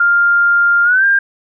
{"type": "tone with pitch glide", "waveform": "sine", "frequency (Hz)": [1400, 1598.9], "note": ["F6", "G6"], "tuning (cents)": [4, 34], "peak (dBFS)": -8, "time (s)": [0, 1.19], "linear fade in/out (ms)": 5, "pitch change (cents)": 230, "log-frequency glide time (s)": [0.84, 1.05], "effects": []}